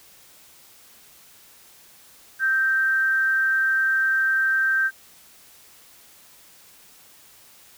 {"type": "tone with amplitude modulation", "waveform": "sine", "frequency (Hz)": 1568, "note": "G6", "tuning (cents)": 0, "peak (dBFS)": -16, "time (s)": [2.39, 4.91], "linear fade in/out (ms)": 50, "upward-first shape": "sine", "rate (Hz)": 268, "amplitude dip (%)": 40, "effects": ["white hiss -51 dBFS RMS until 7.77 s"]}